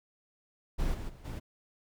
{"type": "noise with level steps", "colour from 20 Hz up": "brown", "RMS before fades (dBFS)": [-31, -38, -49, -37], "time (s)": [0.78, 1.4], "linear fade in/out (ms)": 20, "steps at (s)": [0.93, 1.08, 1.24], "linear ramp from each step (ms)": 20, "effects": []}